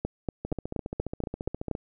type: two click trains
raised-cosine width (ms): 2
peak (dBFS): -15 / -19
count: 8 / 20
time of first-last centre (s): 0.05-1.713 / 0.45-1.751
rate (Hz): 4.21 / 14.6
effects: none